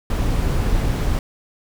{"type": "noise", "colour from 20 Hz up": "brown", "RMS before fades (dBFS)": -19, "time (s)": [0.1, 1.19], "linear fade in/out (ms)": 2, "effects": []}